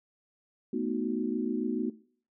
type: chord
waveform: sine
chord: B dominant seventh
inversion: third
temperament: equal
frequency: 220 / 246.9 / 311.1 / 370 Hz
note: A3 / B3 / D#4 / F#4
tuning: 0 / 0 / 0 / 0 cents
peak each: -35 / -32 / -35 / -34 dBFS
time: 0.73-1.9 s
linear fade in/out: 5 ms
effects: noise-tail reverb RT60 0.5 s tail -19 dB re dry